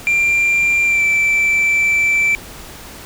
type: tone with pitch glide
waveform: sine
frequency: 2376 to 2331 Hz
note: D7 to D7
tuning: +20 to -14 cents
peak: -9 dBFS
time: 0.07-2.35 s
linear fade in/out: 0 ms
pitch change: -34 cents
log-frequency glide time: 0.85-1.03 s
effects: tanh soft clip ceiling -11 dBFS + pink hiss -35 dBFS RMS until 3.05 s